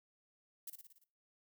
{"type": "noise with echo", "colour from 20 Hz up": "violet", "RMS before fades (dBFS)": -45, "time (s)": [0.67, 0.7], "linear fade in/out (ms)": 5, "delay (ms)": 57, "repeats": 6, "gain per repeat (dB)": -4, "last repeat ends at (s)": 1.042, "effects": ["noise-tail reverb RT60 0.3 s tail -17 dB re dry"]}